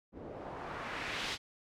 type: noise with low-pass filter sweep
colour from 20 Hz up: white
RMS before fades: -41 dBFS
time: 0.12-1.38 s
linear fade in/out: 50 ms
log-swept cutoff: 380 to 4200 Hz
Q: 1.2
effects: none